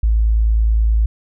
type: tone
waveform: sine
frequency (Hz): 54.8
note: A1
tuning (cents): -6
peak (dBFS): -11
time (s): 0.03-1.06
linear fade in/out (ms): 5
effects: none